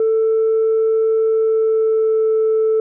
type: tone with pitch glide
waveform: sine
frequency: 443.7 to 439.9 Hz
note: A4 to A4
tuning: +14 to 0 cents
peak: -11 dBFS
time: 0-2.8 s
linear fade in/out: 2 ms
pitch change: -14 cents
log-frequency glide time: 1.24-2.34 s
effects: tanh soft clip ceiling -10 dBFS